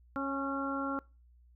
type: harmonic tone with a mistuned harmonic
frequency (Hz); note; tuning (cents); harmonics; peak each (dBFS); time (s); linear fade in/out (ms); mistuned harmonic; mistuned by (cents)
274.2; C#4; -19; 1 / 2 / 3 / 4 / 5; -35 / -40 / -43 / -42 / -37; 0.16-0.99; 0; 3; +18
effects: noise-tail reverb RT60 0.3 s tail -23 dB re dry + added 60 Hz sine -58 dBFS peak until 1.55 s